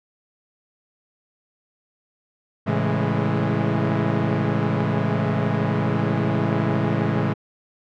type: chord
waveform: sawtooth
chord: A major seventh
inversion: none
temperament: equal with one note detuned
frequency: 110 / 136.37 / 164.81 / 207.7 Hz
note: A2 / C#3 / E3 / G#3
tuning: 0 / -28 / 0 / 0 cents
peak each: -21 dBFS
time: 2.66-7.34 s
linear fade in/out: 20 ms
effects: low-pass 2000 Hz 12 dB/octave